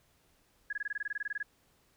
sine tone bursts, 1670 Hz, G#6, 9 cents sharp, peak -32 dBFS, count 15, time 0.7-1.429 s, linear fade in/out 5 ms, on 29 ms, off 21 ms, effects pink hiss -69 dBFS RMS until 1.96 s

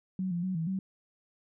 sine tone with pitch steps, 187.1 / 173 / 186.6 / 162.6 / 190.3 Hz, F#3 / F3 / F#3 / E3 / F#3, +20 / -16 / +15 / -23 / +49 cents, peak -29 dBFS, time 0.19-0.79 s, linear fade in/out 2 ms, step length 120 ms, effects none

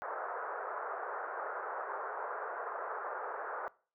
white band-pass noise, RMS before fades -40 dBFS, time 0.02-3.68 s, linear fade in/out 0 ms, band 420 to 1500 Hz, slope 48 dB/octave, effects noise-tail reverb RT60 0.4 s tail -22 dB re dry

